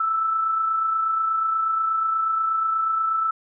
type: tone with amplitude modulation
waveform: sine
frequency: 1318.5 Hz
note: E6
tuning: in tune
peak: -18 dBFS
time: 0-3.31 s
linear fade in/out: 5 ms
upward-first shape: sine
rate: 28.3 Hz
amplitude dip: 35%
effects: none

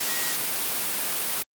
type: tone in noise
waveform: sine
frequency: 1900 Hz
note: A#6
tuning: 33 cents sharp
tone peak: -35 dBFS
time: 0.08-0.33 s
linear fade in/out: 10 ms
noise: white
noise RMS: -27 dBFS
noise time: 0-1.43 s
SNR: -11 dB
effects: high-pass 150 Hz 12 dB/octave + Opus 48 kbps

